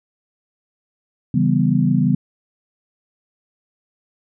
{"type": "chord", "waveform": "sine", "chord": "C# half-diminished seventh", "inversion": "none", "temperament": "equal", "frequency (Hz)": [138.59, 164.81, 196, 246.9], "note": ["C#3", "E3", "G3", "B3"], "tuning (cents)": [0, 0, 0, 0], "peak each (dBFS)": -19, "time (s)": [1.34, 2.15], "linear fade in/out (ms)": 5, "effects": []}